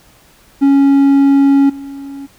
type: tone with level steps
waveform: triangle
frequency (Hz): 277.2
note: C#4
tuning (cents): 0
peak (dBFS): -4 / -23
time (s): 0.61-2.27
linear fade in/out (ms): 20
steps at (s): 1.69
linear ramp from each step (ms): 10
effects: pink hiss -47 dBFS RMS until 2.38 s